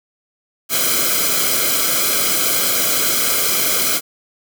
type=noise with comb filter; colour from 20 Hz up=white; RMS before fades=-17 dBFS; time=0.69-4.01 s; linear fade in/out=50 ms; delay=1.1 ms; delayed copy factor=-0.9; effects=none